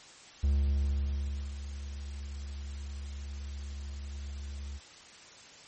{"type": "tone with ADSR envelope", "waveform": "triangle", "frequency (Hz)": 70, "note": "C#2", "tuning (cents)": 18, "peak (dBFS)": -21, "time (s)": [0.43, 4.8], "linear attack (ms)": 11, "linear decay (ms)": 1100, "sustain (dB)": -14, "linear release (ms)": 41, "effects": ["white hiss -52 dBFS RMS until 5.67 s", "MP3 32 kbps"]}